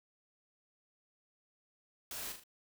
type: noise with echo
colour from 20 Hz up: white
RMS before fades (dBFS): -43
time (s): 2.11-2.32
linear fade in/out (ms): 2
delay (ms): 39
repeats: 3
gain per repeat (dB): -6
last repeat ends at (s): 2.437
effects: none